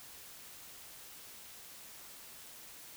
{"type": "silence", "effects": ["white hiss -52 dBFS RMS until 2.96 s"]}